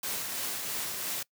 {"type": "noise with tremolo", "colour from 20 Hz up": "white", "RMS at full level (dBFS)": -33, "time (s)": [0.03, 1.23], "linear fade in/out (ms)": 5, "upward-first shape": "triangle", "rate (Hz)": 3, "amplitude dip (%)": 35, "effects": ["noise-tail reverb RT60 0.1 s tail -23 dB re dry", "high-pass 100 Hz 12 dB/octave"]}